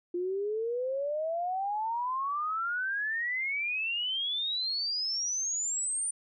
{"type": "exponential sweep", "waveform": "sine", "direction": "up", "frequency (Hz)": [346.6, 9200], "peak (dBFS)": -29, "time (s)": [0.14, 6.11], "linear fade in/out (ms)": 5, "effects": []}